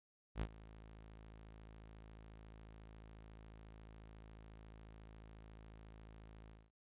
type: tone with ADSR envelope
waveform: sawtooth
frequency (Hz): 54.1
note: A1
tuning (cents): -29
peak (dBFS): -32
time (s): 0.35-6.71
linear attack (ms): 64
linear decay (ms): 61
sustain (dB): -19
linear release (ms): 220
effects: resampled to 8000 Hz